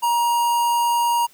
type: tone with notch filter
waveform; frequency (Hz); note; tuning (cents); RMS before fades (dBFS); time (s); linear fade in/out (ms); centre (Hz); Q
square; 945; A#5; +23; -19; 0.02-1.27; 20; 3900; 1.1
effects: white hiss -53 dBFS RMS until 1.33 s